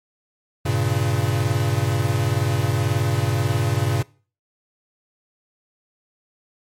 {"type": "chord", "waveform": "square", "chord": "G diminished", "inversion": "none", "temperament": "equal", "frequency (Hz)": [98, 116.54, 138.59], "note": ["G2", "Bb2", "Db3"], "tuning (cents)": [0, 0, 0], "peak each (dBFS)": [-24, -23, -24], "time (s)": [0.65, 4.03], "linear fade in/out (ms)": 10, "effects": ["noise-tail reverb RT60 0.4 s tail -22 dB re dry", "MP3 64 kbps"]}